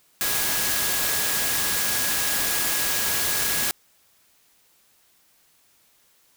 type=tone in noise; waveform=sine; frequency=1661.2 Hz; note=G#6; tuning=in tune; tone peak=-33 dBFS; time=0.21-3.71 s; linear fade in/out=0 ms; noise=white; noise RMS=-24 dBFS; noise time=0.21-3.71 s; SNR=-12 dB; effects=white hiss -61 dBFS RMS until 6.36 s